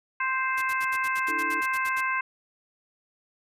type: harmonic tone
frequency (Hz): 523.3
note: C5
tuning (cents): 0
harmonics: 2 / 3 / 4 / 5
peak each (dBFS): -28 / -29 / -31 / -34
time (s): 0.2-2.21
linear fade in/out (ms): 5
type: noise bursts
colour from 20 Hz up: white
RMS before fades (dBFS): -39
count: 13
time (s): 0.57-2.011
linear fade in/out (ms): 10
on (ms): 49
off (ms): 67
type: chord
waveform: sine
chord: D suspended second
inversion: none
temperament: equal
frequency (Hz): 293.7 / 329.6 / 440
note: D4 / E4 / A4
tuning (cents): 0 / 0 / 0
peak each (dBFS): -39 / -37 / -42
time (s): 1.28-1.61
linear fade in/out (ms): 5
effects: resampled to 32000 Hz